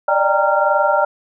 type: tone cluster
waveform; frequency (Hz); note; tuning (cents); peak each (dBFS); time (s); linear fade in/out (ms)
sine; 583 / 605 / 791 / 926 / 1381; D5 / D#5 / G5 / A#5 / F6; -13 / -49 / +15 / -12 / -20; -19; 0.08-1.05; 5
effects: none